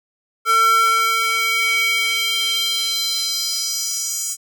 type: tone with high-pass filter sweep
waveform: square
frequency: 451.3 Hz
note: A4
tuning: 44 cents sharp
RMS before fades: -19 dBFS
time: 0.45-4.37 s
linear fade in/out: 50 ms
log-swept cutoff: 1200 to 7200 Hz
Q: 3.4
effects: none